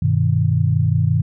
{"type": "chord", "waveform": "sine", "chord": "G augmented", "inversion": "none", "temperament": "equal", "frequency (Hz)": [98, 123.47, 155.56], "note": ["G2", "B2", "D#3"], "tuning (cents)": [0, 0, 0], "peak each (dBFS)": -18, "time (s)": [0.02, 1.22], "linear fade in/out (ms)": 5, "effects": []}